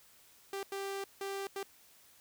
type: tone bursts at uneven times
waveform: sawtooth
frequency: 393.3 Hz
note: G4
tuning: 6 cents sharp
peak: -33 dBFS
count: 4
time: 0.53-0.63 / 0.72-1.04 / 1.21-1.47 / 1.56-1.63 s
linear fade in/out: 2 ms
effects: white hiss -62 dBFS RMS until 2.2 s